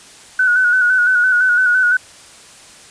sine tone with vibrato, 1480 Hz, F#6, in tune, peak -10 dBFS, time 0.39-1.97 s, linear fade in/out 5 ms, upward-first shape square, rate 5.9 Hz, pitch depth 38 cents each way, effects white hiss -41 dBFS RMS until 2.9 s + resampled to 22050 Hz

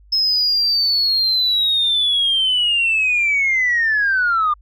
sine linear sweep, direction down, 5190 to 1187 Hz, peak -13 dBFS, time 0.12-4.54 s, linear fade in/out 10 ms, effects tanh soft clip ceiling -10 dBFS + added 50 Hz sine -45 dBFS peak until 4.61 s

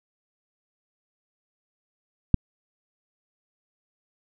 click, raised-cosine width 5 ms, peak -3 dBFS, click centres 2.343 s, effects none

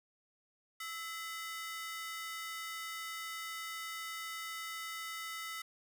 sawtooth ring-modulated tone, 1668 Hz, G#6, 7 cents sharp, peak -34 dBFS, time 0.8-5.62 s, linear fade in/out 5 ms, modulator 356 Hz, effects none

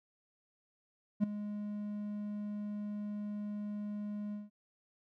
triangle tone with ADSR envelope, 207.7 Hz, G#3, in tune, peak -21 dBFS, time 1.2-4.5 s, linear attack 35 ms, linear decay 8 ms, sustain -14 dB, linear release 170 ms, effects none

